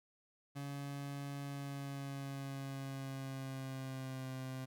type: tone with pitch glide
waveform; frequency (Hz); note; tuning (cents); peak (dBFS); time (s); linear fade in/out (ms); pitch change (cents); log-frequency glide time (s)
30% pulse; 141 to 130.8; C#3 to C3; +30 to 0; -39; 0.55-4.66; 20; -130; 1.43-4.31
effects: none